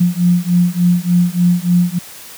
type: beating tone pair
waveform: sine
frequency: 174.61 / 178.01 Hz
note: F3 / F3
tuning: 0 / +33 cents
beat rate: 3.4 Hz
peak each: -13 dBFS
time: 0-1.99 s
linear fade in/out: 10 ms
effects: white hiss -35 dBFS RMS until 2.37 s + high-pass 80 Hz 12 dB/octave